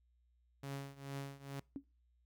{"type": "tone with tremolo", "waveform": "sawtooth", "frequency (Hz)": 138.59, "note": "C#3", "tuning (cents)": 0, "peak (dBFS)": -36, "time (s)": [0.63, 1.6], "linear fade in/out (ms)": 5, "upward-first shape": "triangle", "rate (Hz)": 2.3, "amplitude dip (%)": 90}
{"type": "tone with exponential decay", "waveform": "sine", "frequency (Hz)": 277.2, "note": "C#4", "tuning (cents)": 0, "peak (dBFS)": -36, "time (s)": [1.76, 1.84], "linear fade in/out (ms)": 0, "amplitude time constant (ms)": 17}
{"effects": ["noise-tail reverb RT60 0.3 s tail -24 dB re dry", "added 60 Hz sine -70 dBFS peak until 2.25 s"]}